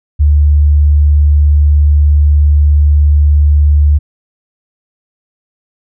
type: tone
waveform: sine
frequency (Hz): 73.6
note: D2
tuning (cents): +4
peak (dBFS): -4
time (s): 0.19-3.99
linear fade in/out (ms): 20
effects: none